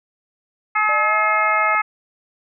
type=harmonic tone; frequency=426.6 Hz; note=G#4; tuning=46 cents sharp; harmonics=2 / 3 / 4 / 5 / 6; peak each=-23 / -18 / -26 / -20 / -30 dBFS; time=0.75-1.82 s; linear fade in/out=10 ms
type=tone with pitch glide; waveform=sine; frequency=602 to 641.5 Hz; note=D5 to E5; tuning=+43 to -47 cents; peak=-25 dBFS; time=0.89-1.75 s; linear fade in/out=0 ms; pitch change=+110 cents; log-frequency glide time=1-1.14 s
effects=none